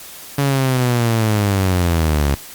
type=linear sweep; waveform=sawtooth; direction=down; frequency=142.1 to 68.3 Hz; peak=-10 dBFS; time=0.38-2.35 s; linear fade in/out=5 ms; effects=white hiss -36 dBFS RMS until 2.54 s + Opus 48 kbps